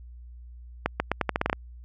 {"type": "accelerating click train", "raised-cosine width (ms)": 0.5, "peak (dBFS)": -8, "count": 10, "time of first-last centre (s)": [0.86, 1.53], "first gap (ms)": 140, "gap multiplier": 0.83, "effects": ["added 60 Hz sine -42 dBFS peak until 1.84 s"]}